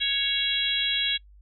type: harmonic tone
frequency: 554.4 Hz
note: C#5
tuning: in tune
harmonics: 3 / 4 / 5 / 6 / 7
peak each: -34 / -33 / -32 / -25 / -29 dBFS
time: 0-1.18 s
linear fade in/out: 20 ms
effects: noise-tail reverb RT60 0.1 s tail -25 dB re dry + added 50 Hz sine -49 dBFS peak until 1.41 s